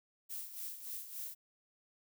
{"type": "noise with tremolo", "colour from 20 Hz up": "violet", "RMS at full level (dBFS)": -42, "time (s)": [0.29, 1.35], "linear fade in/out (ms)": 20, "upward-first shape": "sine", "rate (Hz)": 3.5, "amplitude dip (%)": 65, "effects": []}